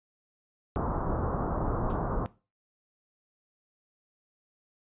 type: low-pass noise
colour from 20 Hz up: pink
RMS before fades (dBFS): -30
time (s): 0.76-2.26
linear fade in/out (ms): 0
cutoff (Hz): 1300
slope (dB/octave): 48
type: noise with exponential decay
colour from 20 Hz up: violet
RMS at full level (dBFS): -34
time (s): 1.9-2.02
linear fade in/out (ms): 1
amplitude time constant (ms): 26
effects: noise-tail reverb RT60 0.3 s tail -18 dB re dry + resampled to 8000 Hz